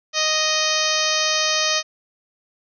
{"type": "harmonic tone", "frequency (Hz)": 622, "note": "D#5", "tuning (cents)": -1, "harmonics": [1, 2, 3, 4, 5, 6, 7, 8, 9, 10], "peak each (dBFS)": [-27, -27, -27, -27, -27, -27, -27, -27, -27, -27], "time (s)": [0.13, 1.83], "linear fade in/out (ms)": 50, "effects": []}